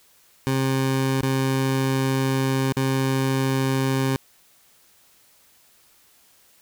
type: tone with dropouts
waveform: 20% pulse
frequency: 133.4 Hz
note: C3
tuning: 34 cents sharp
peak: -15 dBFS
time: 0.47-4.16 s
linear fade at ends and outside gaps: 0 ms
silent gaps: 1.212-1.23 / 2.724-2.768 s
effects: white hiss -57 dBFS RMS until 6.61 s